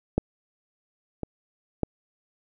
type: clicks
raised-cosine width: 2 ms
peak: -8 / -17 / -10 dBFS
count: 3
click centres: 0.18 / 1.233 / 1.833 s
effects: none